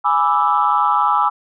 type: chord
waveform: sine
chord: E dominant seventh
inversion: first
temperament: equal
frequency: 830.6 / 987.8 / 1174.7 / 1318.5 Hz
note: G#5 / B5 / D6 / E6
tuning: 0 / 0 / 0 / 0 cents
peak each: -18 dBFS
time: 0.04-1.3 s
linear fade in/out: 20 ms
effects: tanh soft clip ceiling -3 dBFS